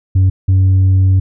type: tone pair in turn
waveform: sine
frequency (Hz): 94.2 / 94.59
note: F#2 / F#2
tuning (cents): +32 / +39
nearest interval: unison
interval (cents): 7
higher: second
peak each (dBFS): -4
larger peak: neither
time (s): 0.15-0.3 / 0.48-1.2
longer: second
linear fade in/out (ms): 10
effects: tanh soft clip ceiling -6 dBFS